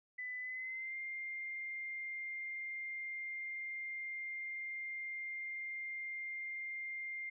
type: tone with pitch glide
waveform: sine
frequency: 2000 to 2107 Hz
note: B6 to C7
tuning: +21 to +12 cents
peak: -40 dBFS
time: 0.18-7.3 s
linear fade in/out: 10 ms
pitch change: +91 cents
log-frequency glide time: 0.4-0.98 s
effects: none